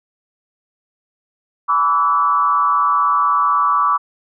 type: tone with frequency modulation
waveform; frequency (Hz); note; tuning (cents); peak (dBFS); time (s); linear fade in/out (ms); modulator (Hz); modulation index
sine; 1149; D6; -38; -12; 1.68-3.98; 20; 156; 0.86
effects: none